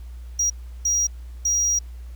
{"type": "tone bursts at uneven times", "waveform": "triangle", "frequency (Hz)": 5730, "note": "F8", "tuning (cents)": 44, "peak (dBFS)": -17, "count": 3, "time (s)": [[0.39, 0.5], [0.85, 1.07], [1.45, 1.79]], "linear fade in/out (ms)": 5, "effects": ["added 60 Hz sine -34 dBFS peak until 2.15 s", "pink hiss -57 dBFS RMS until 2.15 s"]}